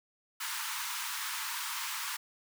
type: high-pass noise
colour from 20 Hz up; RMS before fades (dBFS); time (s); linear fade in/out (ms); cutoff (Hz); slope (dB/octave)
pink; -37; 0.4-2.17; 10; 890; 96
effects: none